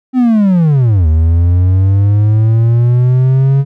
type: linear two-way sweep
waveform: triangle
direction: down then up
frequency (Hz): 261.6 to 77.4 to 139.3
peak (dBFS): -4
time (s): 0.13-3.65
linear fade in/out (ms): 50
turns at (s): 1.07
effects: none